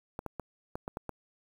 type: clicks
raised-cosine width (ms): 1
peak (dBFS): -22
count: 7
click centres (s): 0.191 / 0.263 / 0.397 / 0.755 / 0.879 / 0.971 / 1.093
effects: 8-bit